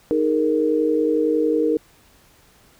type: chord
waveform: sine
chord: D# suspended fourth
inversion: none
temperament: equal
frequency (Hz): 311.1 / 415.3 / 466.2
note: D#4 / G#4 / A#4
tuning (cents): 0 / 0 / 0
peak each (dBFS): -20 / -25 / -19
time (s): 0.11-1.77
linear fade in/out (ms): 0
effects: pink hiss -54 dBFS RMS until 2.79 s